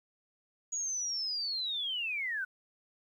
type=linear sweep; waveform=sine; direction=down; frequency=6800 to 1454 Hz; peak=-32 dBFS; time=0.72-2.45 s; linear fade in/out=10 ms; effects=11-bit